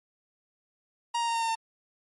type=tone with pitch steps; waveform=45% pulse; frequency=941 / 933.4 / 925.9 / 918.4 / 911 / 903.7 Hz; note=A#5 / A#5 / A#5 / A#5 / A#5 / A5; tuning=+16 / +2 / -12 / -26 / -40 / +46 cents; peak=-26 dBFS; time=1.14-1.554 s; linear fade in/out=10 ms; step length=69 ms; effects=MP3 48 kbps